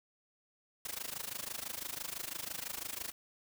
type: noise with amplitude modulation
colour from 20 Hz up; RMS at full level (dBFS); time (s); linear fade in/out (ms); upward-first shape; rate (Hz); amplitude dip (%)
white; -38; 0.85-3.12; 5; sine; 26; 90
effects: none